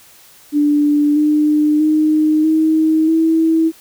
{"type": "tone with pitch steps", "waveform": "sine", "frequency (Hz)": [293.7, 300.9, 308.3, 315.9, 323.6], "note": ["D4", "D4", "D#4", "D#4", "E4"], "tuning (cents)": [0, 42, -16, 26, -32], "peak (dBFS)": -10, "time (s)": [0.52, 3.72], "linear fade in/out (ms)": 50, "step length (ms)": 640, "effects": ["white hiss -45 dBFS RMS until 3.8 s"]}